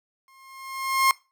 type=tone with exponential growth; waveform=30% pulse; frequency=1068 Hz; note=C6; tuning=35 cents sharp; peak=-12 dBFS; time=0.28-1.11 s; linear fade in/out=1 ms; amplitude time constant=180 ms; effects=noise-tail reverb RT60 0.3 s tail -23 dB re dry